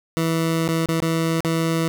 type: tone with dropouts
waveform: 20% pulse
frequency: 163.6 Hz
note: E3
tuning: 13 cents flat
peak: -14 dBFS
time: 0.17-1.88 s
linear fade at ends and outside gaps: 0 ms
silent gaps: 0.678-0.688 / 0.86-0.887 / 1.002-1.021 / 1.405-1.448 s
effects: none